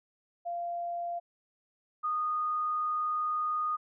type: tone pair in turn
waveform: sine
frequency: 692 / 1233 Hz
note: F5 / D#6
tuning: -16 / -16 cents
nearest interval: minor seventh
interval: 1000 cents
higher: second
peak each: -32 / -28 dBFS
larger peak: second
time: 0.45-1.2 / 2.03-3.77 s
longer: second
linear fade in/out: 20 ms
effects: none